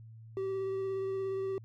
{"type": "tone with vibrato", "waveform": "triangle", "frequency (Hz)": 385.5, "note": "G4", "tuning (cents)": -29, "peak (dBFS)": -30, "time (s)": [0.37, 1.58], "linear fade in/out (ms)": 0, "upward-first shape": "sine", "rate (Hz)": 17, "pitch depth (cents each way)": 13, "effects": ["added 112 Hz sine -48 dBFS peak until 1.64 s"]}